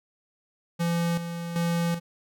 square tone with tremolo, 170 Hz, F3, 46 cents flat, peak -24 dBFS, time 0.79-2 s, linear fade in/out 20 ms, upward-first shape square, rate 1.3 Hz, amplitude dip 60%, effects none

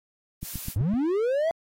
blue noise, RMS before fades -36 dBFS, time 0.41-0.76 s, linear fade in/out 50 ms
click train, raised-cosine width 5 ms, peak -21 dBFS, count 5, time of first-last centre 0.43-0.938 s, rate 7.88 Hz
triangle linear sweep, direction up, 86.1 to 678 Hz, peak -20 dBFS, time 0.76-1.51 s, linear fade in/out 0 ms
effects AAC 48 kbps

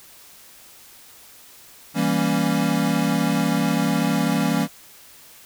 square chord, E diminished seventh, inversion none, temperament equal with one note detuned, 164.81 / 197.02 / 233.1 / 277.2 Hz, E3 / G3 / Bb3 / Db4, 0 / +9 / 0 / 0 cents, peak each -25 dBFS, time 1.94-4.68 s, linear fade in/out 50 ms, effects white hiss -47 dBFS RMS until 5.45 s

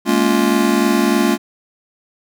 square chord, Bb minor seventh, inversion third, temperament just, 209.8 / 233.1 / 279.7 / 349.6 Hz, Ab3 / Bb3 / Db4 / F4, +18 / 0 / +16 / +2 cents, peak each -19 dBFS, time 0.05-1.38 s, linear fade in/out 50 ms, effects none

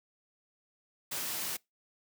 white noise, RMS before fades -36 dBFS, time 1.11-1.57 s, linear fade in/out 10 ms, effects noise-tail reverb RT60 0.2 s tail -25 dB re dry + high-pass 100 Hz 12 dB/octave

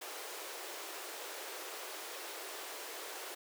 pink high-pass noise, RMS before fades -45 dBFS, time 0.01-3.35 s, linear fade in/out 10 ms, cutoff 350 Hz, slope 48 dB/octave, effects none

